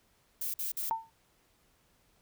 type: noise bursts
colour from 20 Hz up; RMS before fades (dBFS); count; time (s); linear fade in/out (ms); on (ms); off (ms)
violet; -35; 3; 0.41-0.898; 5; 130; 49
type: tone with exponential decay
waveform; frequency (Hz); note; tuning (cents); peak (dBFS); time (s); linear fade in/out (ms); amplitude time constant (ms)
sine; 901; A5; +41; -24; 0.91-1.1; 0; 41
effects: pink hiss -69 dBFS RMS until 2.21 s